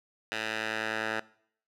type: tone with band-pass filter sweep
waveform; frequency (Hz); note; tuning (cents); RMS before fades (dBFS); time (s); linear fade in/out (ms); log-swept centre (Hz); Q
10% pulse; 110; A2; 0; -33; 0.32-1.2; 0; 2400 to 1500; 1.3
effects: noise-tail reverb RT60 0.6 s tail -21 dB re dry